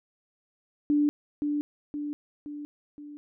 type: tone with echo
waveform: sine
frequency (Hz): 293.7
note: D4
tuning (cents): 0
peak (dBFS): -20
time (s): 0.9-1.09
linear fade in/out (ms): 0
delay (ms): 520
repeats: 4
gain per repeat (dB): -5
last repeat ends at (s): 3.17
effects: none